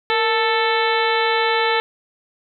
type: harmonic tone with a mistuned harmonic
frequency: 441 Hz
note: A4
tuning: 4 cents sharp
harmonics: 1 / 2 / 3 / 4 / 5 / 6 / 7 / 8 / 9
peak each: -21 / -21 / -25 / -24 / -25 / -30 / -30 / -30 / -29 dBFS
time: 0.1-1.8 s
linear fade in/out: 0 ms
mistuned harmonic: 1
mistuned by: +80 cents
effects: none